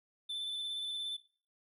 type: tone with vibrato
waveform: triangle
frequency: 3520 Hz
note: A7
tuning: in tune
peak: -35 dBFS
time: 0.29-1.17 s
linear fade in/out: 10 ms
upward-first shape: square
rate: 17 Hz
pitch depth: 15 cents each way
effects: noise-tail reverb RT60 0.4 s tail -17 dB re dry